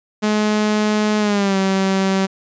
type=tone with pitch glide; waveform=sawtooth; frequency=212.1 to 192.26 Hz; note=G#3 to G3; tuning=+37 to -33 cents; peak=-11 dBFS; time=0.22-2.27 s; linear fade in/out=20 ms; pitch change=-170 cents; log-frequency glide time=1.19-1.57 s; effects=resampled to 16000 Hz